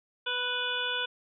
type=harmonic tone; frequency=493.9 Hz; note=B4; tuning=in tune; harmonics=1 / 2 / 3 / 5 / 6 / 7; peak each=-39 / -39 / -33 / -39 / -35 / -34 dBFS; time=0.26-1.06 s; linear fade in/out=10 ms; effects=none